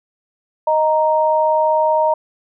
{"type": "tone pair together", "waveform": "sine", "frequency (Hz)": [622.7, 932.3], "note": ["D#5", "A#5"], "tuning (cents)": [1, 0], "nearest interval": "perfect fifth", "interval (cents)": 699, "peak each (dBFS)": -15, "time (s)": [0.67, 2.14], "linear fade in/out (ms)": 5, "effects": []}